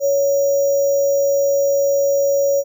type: tone with sample-and-hold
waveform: sine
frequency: 558 Hz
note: C#5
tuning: 11 cents sharp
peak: -13 dBFS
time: 0-2.64 s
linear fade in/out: 50 ms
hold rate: 6300 Hz
effects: none